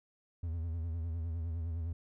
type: tone with vibrato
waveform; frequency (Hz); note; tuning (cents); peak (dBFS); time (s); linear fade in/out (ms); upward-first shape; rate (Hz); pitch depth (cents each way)
triangle; 82.8; E2; +8; -32; 0.43-1.93; 5; sine; 9.8; 74
effects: none